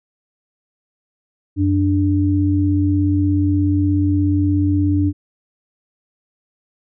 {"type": "tone pair together", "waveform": "sine", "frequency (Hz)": [92.32, 293.7], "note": ["F#2", "D4"], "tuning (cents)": [-3, 0], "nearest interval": "octave + minor sixth", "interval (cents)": 2003, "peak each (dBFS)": -16, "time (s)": [1.56, 5.13], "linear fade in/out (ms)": 50, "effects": []}